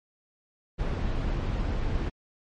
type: noise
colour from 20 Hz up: brown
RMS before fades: -28 dBFS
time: 0.78-2.1 s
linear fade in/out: 20 ms
effects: low-pass 4000 Hz 12 dB/octave + MP3 48 kbps